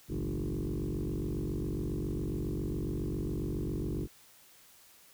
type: tone with frequency modulation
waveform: sine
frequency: 110 Hz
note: A2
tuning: in tune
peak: -30 dBFS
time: 0.08-4.08 s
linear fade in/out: 50 ms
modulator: 47.3 Hz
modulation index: 5.8
effects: tanh soft clip ceiling -28 dBFS + white hiss -59 dBFS RMS until 5.13 s